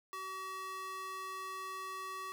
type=tone with high-pass filter; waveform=square; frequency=379.3 Hz; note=F#4; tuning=43 cents sharp; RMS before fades=-43 dBFS; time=0.13-2.32 s; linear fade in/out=0 ms; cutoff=890 Hz; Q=3.8; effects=none